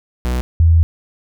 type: tone pair in turn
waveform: 45% pulse / sine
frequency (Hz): 61.74 / 82.41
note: B1 / E2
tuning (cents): 0 / 0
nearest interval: perfect fourth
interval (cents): 500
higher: second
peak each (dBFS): -16 / -7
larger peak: second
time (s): 0.25-0.41 / 0.6-0.83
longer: second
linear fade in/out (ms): 0
effects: none